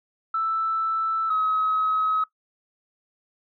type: tone pair in turn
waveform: sine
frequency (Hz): 1321 / 1276.7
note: E6 / D#6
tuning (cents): +3 / +44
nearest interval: minor second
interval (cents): 59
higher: first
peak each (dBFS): -21 / -19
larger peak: second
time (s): 0.34-1.3 / 1.3-2.24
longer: first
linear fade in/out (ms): 5
effects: noise-tail reverb RT60 0.1 s tail -18 dB re dry + tanh soft clip ceiling -15 dBFS